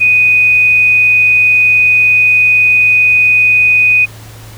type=tone; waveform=sine; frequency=2489 Hz; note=D#7; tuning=in tune; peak=-5 dBFS; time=0-4.06 s; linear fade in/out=20 ms; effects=added 110 Hz sine -31 dBFS peak until 4.57 s + pink hiss -36 dBFS RMS until 4.57 s